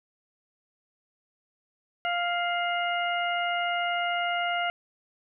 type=harmonic tone with a mistuned harmonic; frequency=698.5 Hz; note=F5; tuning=in tune; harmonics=1 / 2 / 3 / 4; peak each=-28 / -31 / -33 / -34 dBFS; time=2.05-4.7 s; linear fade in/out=0 ms; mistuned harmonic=4; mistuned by=+36 cents; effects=none